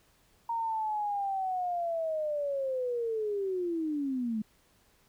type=linear sweep; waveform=sine; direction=down; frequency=932.3 to 210 Hz; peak=-29 dBFS; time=0.49-4.42 s; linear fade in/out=5 ms; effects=pink hiss -66 dBFS RMS until 5.08 s